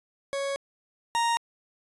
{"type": "tone pair in turn", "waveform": "40% pulse", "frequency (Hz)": [554.4, 932.4], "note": ["C#5", "A#5"], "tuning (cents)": [0, 0], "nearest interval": "major sixth", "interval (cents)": 900, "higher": "second", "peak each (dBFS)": [-27, -22], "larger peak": "second", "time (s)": [[0.33, 0.56], [1.15, 1.37]], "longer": "first", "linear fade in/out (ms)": 0, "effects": ["resampled to 24000 Hz"]}